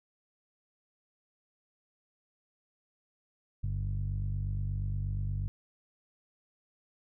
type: tone with low-pass filter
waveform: sawtooth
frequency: 48.43 Hz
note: G1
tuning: 20 cents flat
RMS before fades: -33 dBFS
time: 3.63-5.48 s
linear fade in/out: 0 ms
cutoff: 120 Hz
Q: 5.7
effects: none